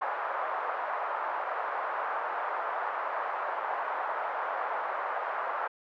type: band-pass noise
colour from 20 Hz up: white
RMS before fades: -33 dBFS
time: 0.01-5.68 s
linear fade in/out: 10 ms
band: 600 to 1300 Hz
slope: 24 dB/octave
effects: none